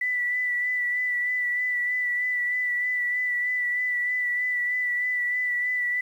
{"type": "tone with vibrato", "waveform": "sine", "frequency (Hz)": 1975.5, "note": "B6", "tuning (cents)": 0, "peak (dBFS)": -23, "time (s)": [0.01, 6.01], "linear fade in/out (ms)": 5, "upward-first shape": "sine", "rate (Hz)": 3.2, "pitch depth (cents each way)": 20, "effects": ["9-bit"]}